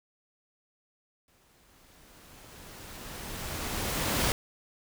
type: noise with exponential growth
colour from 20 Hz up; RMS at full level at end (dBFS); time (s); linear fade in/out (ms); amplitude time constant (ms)
pink; -26; 1.28-4.32; 1; 660
effects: none